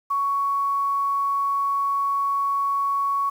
sine tone with quantisation, 1115 Hz, C#6, 10 cents sharp, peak -20 dBFS, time 0.1-3.3 s, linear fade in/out 10 ms, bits 8, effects none

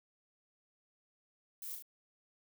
violet noise with echo, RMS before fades -45 dBFS, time 1.62-1.75 s, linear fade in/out 2 ms, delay 37 ms, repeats 2, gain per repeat -3 dB, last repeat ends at 1.824 s, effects none

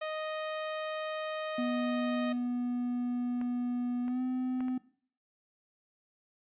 sawtooth tone, 622.3 Hz, D#5, in tune, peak -30 dBFS, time 0.01-2.33 s, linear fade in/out 10 ms
triangle tone with pitch glide, 244.8 to 254.8 Hz, B3 to C4, -15 to -46 cents, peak -28 dBFS, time 1.58-4.78 s, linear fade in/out 5 ms, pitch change +69 cents, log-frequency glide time 4.03-4.21 s
clicks, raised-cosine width 0.5 ms, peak -31 / -33 / -30 / -34 dBFS, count 4, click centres 3.414 / 4.081 / 4.606 / 4.683 s
effects noise-tail reverb RT60 0.5 s tail -18 dB re dry + resampled to 8000 Hz

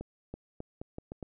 accelerating click train, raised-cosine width 2 ms, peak -26 dBFS, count 7, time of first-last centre 0.01-1.227 s, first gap 330 ms, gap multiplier 0.8, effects none

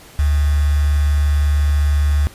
sine tone with quantisation, 73 Hz, D2, 10 cents flat, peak -12 dBFS, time 0.19-2.27 s, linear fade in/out 0 ms, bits 5, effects pink hiss -42 dBFS RMS until 2.34 s + resampled to 32000 Hz

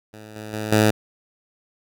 10% pulse tone with level steps, 107.5 Hz, A2, 40 cents flat, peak -31 / -25 / -18 / -6 dBFS, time 0.13-0.91 s, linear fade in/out 10 ms, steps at 0.36 / 0.53 / 0.72 s, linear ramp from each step 2 ms, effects none

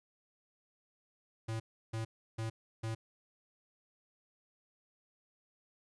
square tone bursts, 112.2 Hz, A2, 34 cents sharp, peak -36 dBFS, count 4, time 1.48-2.95 s, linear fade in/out 10 ms, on 120 ms, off 330 ms, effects resampled to 24000 Hz + 13-bit

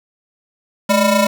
25% pulse ring-modulated tone, 400 Hz, G4, 35 cents sharp, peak -5 dBFS, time 0.89-1.27 s, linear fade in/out 5 ms, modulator 186 Hz, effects none

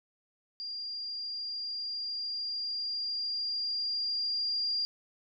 sine tone with level ramp, 4791 Hz, D8, 34 cents sharp, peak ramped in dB -36 to -28 dBFS, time 0.6-4.85 s, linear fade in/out 0 ms, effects none

